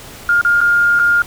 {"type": "tone with dropouts", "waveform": "sine", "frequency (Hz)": 1412, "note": "F6", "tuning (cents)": 19, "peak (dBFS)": -9, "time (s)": [0.29, 1.22], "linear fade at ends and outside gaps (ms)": 2, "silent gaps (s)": [[0.413, 0.449], [0.606, 0.613], [0.992, 0.996]], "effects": ["pink hiss -35 dBFS RMS until 1.26 s"]}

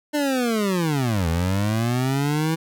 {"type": "linear two-way sweep", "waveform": "25% pulse", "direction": "down then up", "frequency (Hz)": [302, 79.9, 164], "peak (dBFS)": -16, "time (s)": [0.13, 2.56], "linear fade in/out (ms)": 20, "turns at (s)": 1.28, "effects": []}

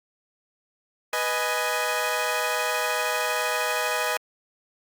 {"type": "chord", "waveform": "15% pulse", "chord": "G# minor", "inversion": "first", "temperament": "equal with one note detuned", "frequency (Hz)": [493.9, 622.3, 834], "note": ["B4", "D#5", "G#5"], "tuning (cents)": [0, 0, 7], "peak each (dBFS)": [-22, -21, -23], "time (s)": [1.13, 4.17], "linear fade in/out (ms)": 2, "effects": ["Opus 48 kbps"]}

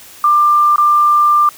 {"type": "tone with dropouts", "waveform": "sine", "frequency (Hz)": 1190, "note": "D6", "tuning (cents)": 22, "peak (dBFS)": -7, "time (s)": [0.24, 1.49], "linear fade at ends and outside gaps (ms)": 2, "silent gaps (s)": [0.76, 0.781], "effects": ["white hiss -38 dBFS RMS until 1.57 s"]}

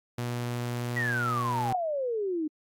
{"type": "tone", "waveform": "sawtooth", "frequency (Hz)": 120.8, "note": "B2", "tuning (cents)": -38, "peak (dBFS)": -26, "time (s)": [0.18, 1.73], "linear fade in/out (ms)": 5}
{"type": "exponential sweep", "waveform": "sine", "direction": "down", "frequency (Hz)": [1965, 297.4], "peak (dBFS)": -27, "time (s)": [0.96, 2.48], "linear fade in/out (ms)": 10}
{"effects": ["AAC 64 kbps"]}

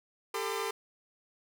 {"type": "tone cluster", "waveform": "sawtooth", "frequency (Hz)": [397.5, 447.5, 1020, 1200], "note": ["G4", "A4", "C6", "D6"], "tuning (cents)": [24, 29, -44, 37], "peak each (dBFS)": [-33, -32, -35, -38], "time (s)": [0.34, 0.71], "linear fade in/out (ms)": 5, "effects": []}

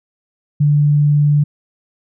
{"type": "tone", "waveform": "sine", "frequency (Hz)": 146.83, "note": "D3", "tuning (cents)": 0, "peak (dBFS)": -9, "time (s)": [0.6, 1.44], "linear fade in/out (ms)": 10, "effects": []}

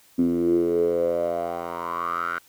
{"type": "tone with band-pass filter sweep", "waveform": "10% pulse", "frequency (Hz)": 85.5, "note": "F2", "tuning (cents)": -36, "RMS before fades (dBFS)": -24, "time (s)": [0.18, 2.39], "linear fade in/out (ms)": 10, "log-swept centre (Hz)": [260, 1500], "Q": 8.1, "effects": ["white hiss -56 dBFS RMS until 2.48 s"]}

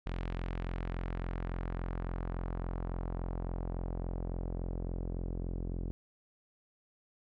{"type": "tone with low-pass filter sweep", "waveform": "sawtooth", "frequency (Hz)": 43.56, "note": "F1", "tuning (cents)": -4, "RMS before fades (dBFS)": -37, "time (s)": [0.06, 5.91], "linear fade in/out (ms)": 0, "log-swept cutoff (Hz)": [3000, 370], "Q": 1.1, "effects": []}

